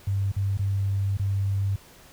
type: tone with dropouts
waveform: sine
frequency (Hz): 98.5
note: G2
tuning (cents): +9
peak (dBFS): -22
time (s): 0.07-1.76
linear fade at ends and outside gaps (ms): 5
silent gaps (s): 0.318-0.364 / 0.573-0.592 / 1.171-1.195
effects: pink hiss -51 dBFS RMS until 2.12 s